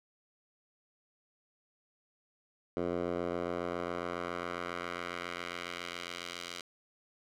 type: tone with band-pass filter sweep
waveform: 10% pulse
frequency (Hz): 87.31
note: F2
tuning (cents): 0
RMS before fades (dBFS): -38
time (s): 2.77-6.61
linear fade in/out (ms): 0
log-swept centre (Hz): 470 to 4000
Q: 0.97
effects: none